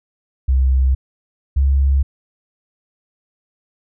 sine tone pair in turn, 65.41 / 68.5 Hz, C2 / C#2, 0 / -20 cents, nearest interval minor second, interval 80 cents, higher second, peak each -11 dBFS, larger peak neither, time 0.48-0.95 / 1.56-2.03 s, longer neither, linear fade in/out 10 ms, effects none

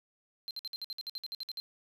triangle tone bursts, 4132 Hz, C8, 22 cents flat, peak -35 dBFS, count 14, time 0.48-1.6 s, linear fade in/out 0 ms, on 28 ms, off 56 ms, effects none

